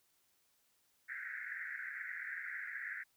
pink band-pass noise, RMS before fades -44 dBFS, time 1.08-3.04 s, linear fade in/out 20 ms, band 1500 to 2100 Hz, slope 96 dB/octave, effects white hiss -75 dBFS RMS until 3.16 s

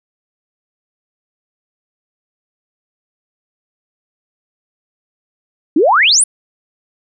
sine exponential sweep, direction up, 275.1 to 10540 Hz, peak -7 dBFS, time 5.76-6.24 s, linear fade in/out 5 ms, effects none

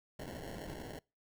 white noise with sample-and-hold, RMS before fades -45 dBFS, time 0.19-0.99 s, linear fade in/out 2 ms, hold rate 1225 Hz, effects noise-tail reverb RT60 0.3 s tail -26 dB re dry

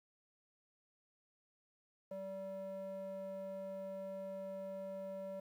square tone with band-pass filter, 192.8 Hz, G3, 28 cents flat, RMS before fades -45 dBFS, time 2.11-5.4 s, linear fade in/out 5 ms, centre 510 Hz, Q 5.9, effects 12-bit

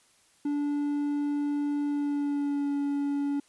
triangle tone with pitch glide, 290 to 284.2 Hz, D4 to C#4, -22 to +43 cents, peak -24 dBFS, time 0.45-3.4 s, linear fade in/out 5 ms, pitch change -35 cents, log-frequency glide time 1.85-2.73 s, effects white hiss -63 dBFS RMS until 3.48 s + resampled to 24000 Hz

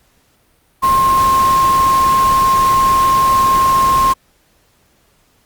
sine tone in noise, 1064 Hz, C6, 29 cents sharp, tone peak -9 dBFS, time 0.82-4.14 s, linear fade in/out 20 ms, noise pink, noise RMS -23 dBFS, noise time 0.82-4.14 s, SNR +11 dB, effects pink hiss -56 dBFS RMS until 5.45 s + Opus 48 kbps

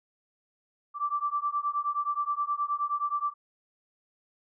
sine beating tone pair, 1164 / 1173.5 Hz, D6 / D6, -16 / -2 cents, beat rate 9.5 Hz, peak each -30 / -30 dBFS, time 0.94-3.34 s, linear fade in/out 50 ms, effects none

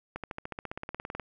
accelerating click train, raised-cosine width 0.5 ms, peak -21 dBFS, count 18, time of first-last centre 0.16-1.197 s, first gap 77 ms, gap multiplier 0.97, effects none

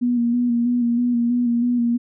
sine tone with vibrato, 240 Hz, B3, 49 cents flat, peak -16 dBFS, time 0.01-1.98 s, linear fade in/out 20 ms, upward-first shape square, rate 3.1 Hz, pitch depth 27 cents each way, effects none

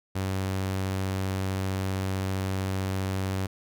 sawtooth tone, 95.4 Hz, G2, 47 cents flat, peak -23 dBFS, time 0.15-3.47 s, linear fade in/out 10 ms, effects none

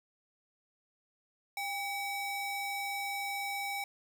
square ring-modulated tone, 1536 Hz, G6, 36 cents flat, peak -32 dBFS, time 1.57-3.84 s, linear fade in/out 2 ms, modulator 737 Hz, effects none

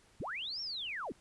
sine linear two-way sweep, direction up then down, 49.23 to 5588 to 191.8 Hz, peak -37 dBFS, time 0.2-1.12 s, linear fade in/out 0 ms, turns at 0.61 s, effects pink hiss -65 dBFS RMS until 1.2 s + resampled to 24000 Hz

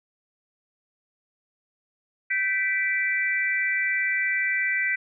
sine tone cluster, 1547 / 1975 / 2332 Hz, G6 / B6 / D7, -23 / 0 / -13 cents, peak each -29 / -24 / -28 dBFS, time 2.3-4.96 s, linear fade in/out 10 ms, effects none

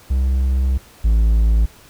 triangle tone pair in turn, 65.41 / 55 Hz, C2 / A1, 0 / 0 cents, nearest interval minor third, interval 300 cents, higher first, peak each -12 / -9 dBFS, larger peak second, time 0.1-0.78 / 1.04-1.66 s, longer first, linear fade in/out 10 ms, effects pink hiss -46 dBFS RMS until 1.89 s

